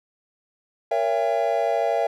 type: chord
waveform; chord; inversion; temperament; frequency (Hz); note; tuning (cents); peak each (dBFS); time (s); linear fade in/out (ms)
triangle; A# diminished seventh; none; just; 466.2 / 559.4 / 671.3 / 805.5; A#4 / C#5 / E5 / G5; 0 / +16 / +31 / +47; -25 / -24 / -21 / -25; 0.91-2.07; 5
effects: none